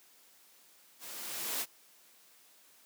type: noise with level ramp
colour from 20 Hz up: white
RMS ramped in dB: -47 to -33 dBFS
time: 0.99-1.66 s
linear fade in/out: 50 ms
effects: white hiss -62 dBFS RMS until 2.85 s + high-pass 200 Hz 12 dB/octave